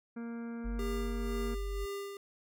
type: harmonic tone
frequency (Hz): 233.1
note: A#3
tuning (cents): 0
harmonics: 1 / 2 / 3 / 4 / 5 / 6 / 7 / 9 / 10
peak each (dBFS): -38 / -48 / -57 / -59 / -60 / -55 / -59 / -66 / -66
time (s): 0.16-1.55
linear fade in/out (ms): 10
type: tone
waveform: sine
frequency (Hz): 47.45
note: F#1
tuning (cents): +44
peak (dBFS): -34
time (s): 0.64-1.86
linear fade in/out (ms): 20
type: tone with tremolo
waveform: square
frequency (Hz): 399.9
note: G4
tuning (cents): +35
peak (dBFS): -37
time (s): 0.79-2.17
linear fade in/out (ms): 2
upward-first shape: sine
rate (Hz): 2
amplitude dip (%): 50
effects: none